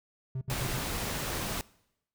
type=tone bursts; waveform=triangle; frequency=130.81 Hz; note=C3; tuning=in tune; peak=-29 dBFS; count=4; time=0.35-0.797 s; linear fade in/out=5 ms; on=63 ms; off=65 ms
type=noise; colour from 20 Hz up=pink; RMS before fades=-34 dBFS; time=0.5-1.61 s; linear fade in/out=0 ms
effects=noise-tail reverb RT60 0.8 s tail -22 dB re dry